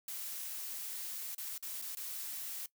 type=noise with dropouts; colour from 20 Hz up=blue; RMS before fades=-42 dBFS; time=0.08-2.66 s; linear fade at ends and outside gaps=2 ms; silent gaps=1.348-1.38 / 1.579-1.626 / 1.816-1.822 / 1.95-1.97 s; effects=noise-tail reverb RT60 0.1 s tail -19 dB re dry